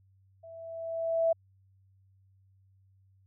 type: tone with level ramp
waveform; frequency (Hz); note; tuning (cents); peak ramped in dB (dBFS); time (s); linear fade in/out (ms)
sine; 659.3; E5; 0; -46 to -21; 0.43-1.33; 10
effects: added 96 Hz sine -61 dBFS peak until 3.26 s